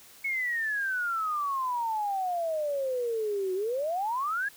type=exponential two-way sweep; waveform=sine; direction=down then up; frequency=2215 to 365.7 to 1706 Hz; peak=-27 dBFS; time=0.24-4.49 s; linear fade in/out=10 ms; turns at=3.54 s; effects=white hiss -53 dBFS RMS until 4.56 s